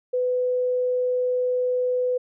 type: tone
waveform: sine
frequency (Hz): 500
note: B4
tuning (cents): +21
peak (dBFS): -20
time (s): 0.13-2.18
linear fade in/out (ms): 10
effects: none